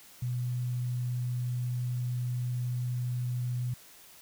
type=tone; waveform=sine; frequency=123.47 Hz; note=B2; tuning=in tune; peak=-29 dBFS; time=0.22-3.74 s; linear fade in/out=5 ms; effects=white hiss -54 dBFS RMS until 4.21 s